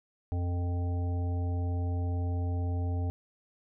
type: harmonic tone with a mistuned harmonic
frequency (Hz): 88.2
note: F2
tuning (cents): +18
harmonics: 1 / 3 / 5 / 7 / 9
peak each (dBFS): -28 / -40 / -45 / -48 / -46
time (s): 0.32-3.1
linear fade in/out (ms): 0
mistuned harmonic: 9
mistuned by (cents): -32
effects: none